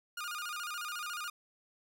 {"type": "tone with vibrato", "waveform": "sawtooth", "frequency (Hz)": 1318.5, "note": "E6", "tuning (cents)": 0, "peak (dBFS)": -34, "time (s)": [0.17, 1.3], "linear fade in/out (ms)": 5, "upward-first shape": "square", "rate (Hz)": 14, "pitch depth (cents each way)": 130, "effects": []}